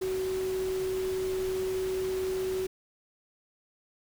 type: tone in noise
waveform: sine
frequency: 375.6 Hz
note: F#4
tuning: 26 cents sharp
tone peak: -28 dBFS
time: 0.01-2.67 s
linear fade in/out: 10 ms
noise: pink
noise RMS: -42 dBFS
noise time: 0.01-2.67 s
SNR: +11 dB
effects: none